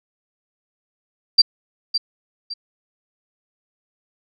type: tone with echo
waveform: sine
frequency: 4706 Hz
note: D8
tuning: 3 cents sharp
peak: -6 dBFS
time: 1.38-1.42 s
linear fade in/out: 10 ms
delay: 560 ms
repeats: 2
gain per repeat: -10 dB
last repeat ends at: 2.54 s
effects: none